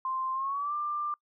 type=tone with pitch glide; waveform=sine; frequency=1046.5 to 1188.3 Hz; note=C6 to D6; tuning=0 to +20 cents; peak=-29 dBFS; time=0.05-1.14 s; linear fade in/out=2 ms; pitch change=+220 cents; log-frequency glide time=0.33-0.74 s; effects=noise-tail reverb RT60 0.1 s tail -26 dB re dry